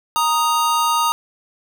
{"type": "tone pair together", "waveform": "square", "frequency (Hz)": [932.3, 1244.5], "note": ["A#5", "D#6"], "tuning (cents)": [0, 0], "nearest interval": "perfect fourth", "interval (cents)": 500, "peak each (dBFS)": -19, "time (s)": [0.16, 1.12], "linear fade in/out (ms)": 0, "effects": []}